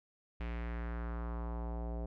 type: tone with low-pass filter sweep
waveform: square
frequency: 58.27 Hz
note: A#1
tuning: in tune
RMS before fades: -39 dBFS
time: 0.4-2.06 s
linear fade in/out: 5 ms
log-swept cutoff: 2500 to 630 Hz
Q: 2.1
effects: none